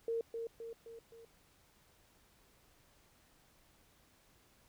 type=tone with echo; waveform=sine; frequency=459.2 Hz; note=A#4; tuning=26 cents flat; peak=-33 dBFS; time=0.08-0.21 s; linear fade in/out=2 ms; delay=260 ms; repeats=4; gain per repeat=-5 dB; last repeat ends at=1.25 s; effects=pink hiss -68 dBFS RMS until 4.68 s